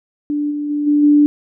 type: tone with level steps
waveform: sine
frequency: 293.7 Hz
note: D4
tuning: in tune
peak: -16 / -19 / -16 / -10 / -7 dBFS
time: 0.3-1.26 s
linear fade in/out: 0 ms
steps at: 0.5 / 0.69 / 0.86 / 1.02 s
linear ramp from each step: 20 ms
effects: none